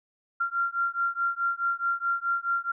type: beating tone pair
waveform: sine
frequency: 1379 / 1383.7 Hz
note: F6 / F6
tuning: -22 / -16 cents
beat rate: 4.7 Hz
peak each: -28 dBFS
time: 0.4-2.72 s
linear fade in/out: 10 ms
effects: none